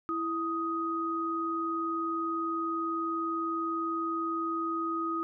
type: tone pair together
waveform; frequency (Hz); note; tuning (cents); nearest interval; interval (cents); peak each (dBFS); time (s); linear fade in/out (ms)
sine; 330 / 1250.2; E4 / D#6; +2 / +8; octave + major seventh; 2306; -33 / -31; 0.09-5.23; 0
effects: none